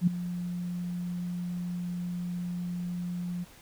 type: tone with ADSR envelope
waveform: sine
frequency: 176.6 Hz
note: F3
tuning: 20 cents sharp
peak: -17 dBFS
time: 0.01-3.45 s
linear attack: 62 ms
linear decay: 7 ms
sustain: -14 dB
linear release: 24 ms
effects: pink hiss -54 dBFS RMS until 3.61 s